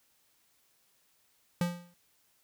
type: tone with exponential decay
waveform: square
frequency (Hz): 174.6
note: F3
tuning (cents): 0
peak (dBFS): -25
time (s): 1.61-1.94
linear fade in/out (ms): 2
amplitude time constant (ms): 71
effects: white hiss -70 dBFS RMS until 2.43 s